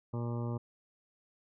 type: harmonic tone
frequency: 118.7 Hz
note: A#2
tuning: 32 cents sharp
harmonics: 1 / 2 / 3 / 4 / 5 / 7 / 8 / 9 / 10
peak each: -34 / -40 / -44 / -46 / -48 / -51 / -52 / -53 / -54 dBFS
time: 0.13-0.58 s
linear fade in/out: 10 ms
effects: none